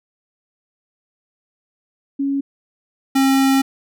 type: tone pair in turn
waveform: sine / square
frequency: 277.2 / 269.5 Hz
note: C#4 / C#4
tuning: 0 / -49 cents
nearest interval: unison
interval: 49 cents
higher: first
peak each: -17 / -13 dBFS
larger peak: second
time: 2.19-2.41 / 3.15-3.62 s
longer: second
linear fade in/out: 10 ms
effects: none